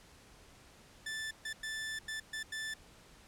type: tone bursts at uneven times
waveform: sawtooth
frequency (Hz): 1760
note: A6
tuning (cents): 0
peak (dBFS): -34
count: 6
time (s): 1.06-1.31 / 1.45-1.53 / 1.63-1.99 / 2.08-2.2 / 2.33-2.43 / 2.52-2.74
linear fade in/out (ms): 5
effects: pink hiss -59 dBFS RMS until 3.27 s + low-pass 10000 Hz 12 dB/octave